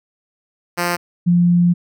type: tone pair in turn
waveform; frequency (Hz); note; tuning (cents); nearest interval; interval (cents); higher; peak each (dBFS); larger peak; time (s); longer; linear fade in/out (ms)
5% pulse / sine; 174.61 / 174.61; F3 / F3; 0 / 0; unison; 0; neither; -6 / -10; first; 0.77-0.97 / 1.26-1.74; second; 20
effects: none